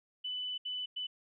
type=tone bursts at uneven times; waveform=sine; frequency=2994 Hz; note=F#7; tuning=20 cents sharp; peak=-35 dBFS; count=3; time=0.24-0.58 / 0.65-0.86 / 0.96-1.07 s; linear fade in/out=10 ms; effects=none